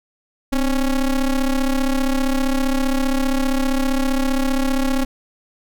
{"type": "ring-modulated tone", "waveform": "square", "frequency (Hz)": 138.59, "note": "C#3", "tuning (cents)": 0, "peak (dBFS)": -14, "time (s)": [0.52, 5.05], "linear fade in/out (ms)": 10, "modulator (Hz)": 121, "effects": []}